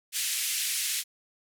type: band-pass noise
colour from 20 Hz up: white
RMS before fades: -30 dBFS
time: 0.12-1.04 s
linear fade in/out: 50 ms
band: 2000 to 12000 Hz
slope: 24 dB/octave
effects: none